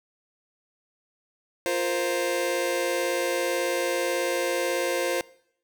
sawtooth chord, F suspended fourth, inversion none, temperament just, 349.2 / 465.6 / 523.8 Hz, F4 / Bb4 / C5, 0 / -2 / +2 cents, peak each -25 / -28 / -22 dBFS, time 1.66-5.21 s, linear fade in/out 0 ms, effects noise-tail reverb RT60 0.7 s tail -22 dB re dry

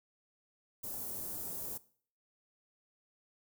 white band-stop noise, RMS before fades -41 dBFS, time 0.83-1.78 s, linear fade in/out 10 ms, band 600 to 11000 Hz, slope 12 dB/octave, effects noise-tail reverb RT60 0.5 s tail -19 dB re dry

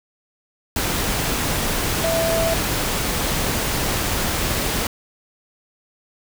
sine tone in noise, 659.3 Hz, E5, in tune, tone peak -19 dBFS, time 2.04-2.54 s, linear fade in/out 2 ms, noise pink, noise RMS -22 dBFS, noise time 0.76-4.87 s, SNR 0 dB, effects none

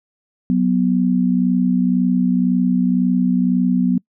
sine tone pair together, 184.97 / 246.9 Hz, F#3 / B3, 0 / 0 cents, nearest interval perfect fourth, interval 500 cents, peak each -16 / -16 dBFS, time 0.5-3.98 s, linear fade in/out 0 ms, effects noise-tail reverb RT60 0.1 s tail -26 dB re dry

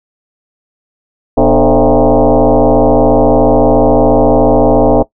sine tone with frequency modulation, 110 Hz, A2, in tune, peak -4 dBFS, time 1.37-5.03 s, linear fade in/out 10 ms, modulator 137 Hz, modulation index 5, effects noise-tail reverb RT60 0.1 s tail -19 dB re dry

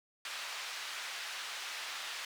white band-pass noise, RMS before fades -42 dBFS, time 0.25-2.25 s, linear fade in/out 2 ms, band 980 to 3900 Hz, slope 12 dB/octave, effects none

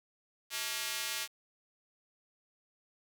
square tone with high-pass filter, 127 Hz, B2, 49 cents sharp, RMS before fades -37 dBFS, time 0.5-1.28 s, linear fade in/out 50 ms, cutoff 2500 Hz, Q 0.71, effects 9-bit

